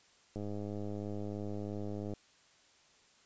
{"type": "click train", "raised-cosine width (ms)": 2, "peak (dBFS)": -28, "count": 184, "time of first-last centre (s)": [0.36, 2.137], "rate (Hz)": 103, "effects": ["white hiss -65 dBFS RMS until 3.25 s", "resampled to 16000 Hz"]}